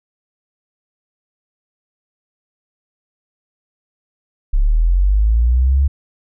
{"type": "linear sweep", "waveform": "sine", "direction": "up", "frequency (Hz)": [33.02, 70.9], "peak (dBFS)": -10, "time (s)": [4.53, 5.88], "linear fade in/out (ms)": 10, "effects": []}